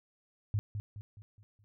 sine tone with echo, 103.83 Hz, G#2, in tune, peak -27 dBFS, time 0.54-0.59 s, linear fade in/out 0 ms, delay 210 ms, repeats 5, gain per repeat -7 dB, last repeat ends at 1.64 s, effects none

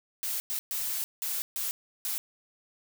blue noise bursts at uneven times, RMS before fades -32 dBFS, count 6, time 0.23-0.4 / 0.5-0.59 / 0.71-1.04 / 1.22-1.42 / 1.56-1.71 / 2.05-2.18 s, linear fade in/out 0 ms, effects none

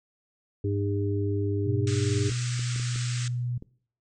harmonic tone, 100.8 Hz, G2, 49 cents sharp, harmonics 1 / 3 / 4, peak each -26 / -32 / -31 dBFS, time 0.64-2.3 s, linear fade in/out 5 ms
sine tone, 122.1 Hz, B2, 19 cents flat, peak -27 dBFS, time 1.66-3.58 s, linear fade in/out 5 ms
white band-pass noise, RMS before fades -38 dBFS, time 1.87-3.28 s, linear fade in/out 2 ms, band 1200 to 8400 Hz, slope 96 dB/octave
clicks, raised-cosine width 3 ms, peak -29 dBFS, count 7, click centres 2.181 / 2.318 / 2.594 / 2.761 / 2.798 / 2.959 / 3.624 s
effects noise-tail reverb RT60 0.5 s tail -21 dB re dry

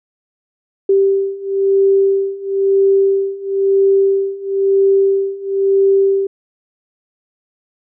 sine beating tone pair, 390.8 / 391.8 Hz, G4 / G4, -5 / -1 cents, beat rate 1 Hz, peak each -15 / -13 dBFS, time 0.89-6.27 s, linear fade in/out 5 ms, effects none

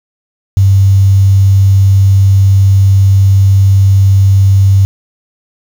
sine tone with quantisation, 97.4 Hz, G2, 11 cents flat, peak -3 dBFS, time 0.57-4.85 s, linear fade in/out 0 ms, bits 5, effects none

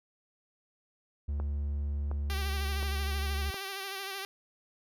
triangle tone, 72 Hz, D2, 34 cents flat, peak -28 dBFS, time 1.28-3.51 s, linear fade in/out 10 ms
click train, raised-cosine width 1 ms, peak -27 dBFS, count 4, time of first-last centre 1.4-3.543 s, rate 1.4 Hz
5% pulse tone with vibrato, 390 Hz, G4, 9 cents flat, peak -25 dBFS, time 2.3-4.25 s, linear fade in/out 0 ms, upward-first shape sine, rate 13 Hz, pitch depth 41 cents each way
effects none

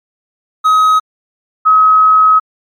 triangle / sine tone pair in turn, 1268 / 1274.8 Hz, D#6 / D#6, +32 / +42 cents, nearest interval unison, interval 10 cents, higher second, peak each -4 dBFS, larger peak neither, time 0.64-1 / 1.65-2.4 s, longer second, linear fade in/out 20 ms, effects MP3 64 kbps

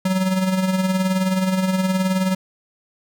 square tone with tremolo, 187.5 Hz, F#3, 23 cents sharp, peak -16 dBFS, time 0.05-2.35 s, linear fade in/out 5 ms, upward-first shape sine, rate 19 Hz, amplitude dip 50%, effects none

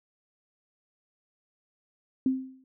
sine tone with exponential decay, 261.6 Hz, C4, in tune, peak -19 dBFS, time 2.26-2.64 s, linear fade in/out 2 ms, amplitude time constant 82 ms, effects none

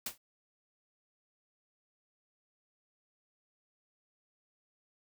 white noise with exponential decay, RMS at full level -32 dBFS, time 0.06-0.18 s, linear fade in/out 5 ms, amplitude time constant 25 ms, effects none

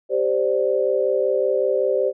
sine chord, G suspended fourth, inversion none, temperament just, 392 / 522.7 / 588 Hz, G4 / C5 / D5, 0 / -2 / +2 cents, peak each -22 / -20 / -23 dBFS, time 0.09-2.13 s, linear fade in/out 50 ms, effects none

